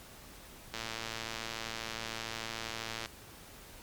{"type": "click train", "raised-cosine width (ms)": 0.2, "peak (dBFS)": -20, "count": 263, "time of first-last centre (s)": [0.74, 3.059], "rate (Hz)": 113, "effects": ["pink hiss -52 dBFS RMS until 3.82 s", "MP3 96 kbps"]}